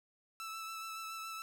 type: tone with vibrato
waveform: sawtooth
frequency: 1318.5 Hz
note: E6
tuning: in tune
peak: -38 dBFS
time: 0.4-1.42 s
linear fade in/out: 0 ms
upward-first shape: sine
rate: 7.1 Hz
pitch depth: 16 cents each way
effects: none